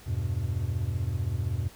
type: chord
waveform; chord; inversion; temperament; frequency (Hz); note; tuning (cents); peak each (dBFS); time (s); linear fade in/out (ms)
triangle; E minor; none; equal; 82.41 / 98 / 123.47; E2 / G2 / B2; 0 / 0 / 0; -30 / -28 / -30; 0.06-1.69; 20
effects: pink hiss -52 dBFS RMS until 1.75 s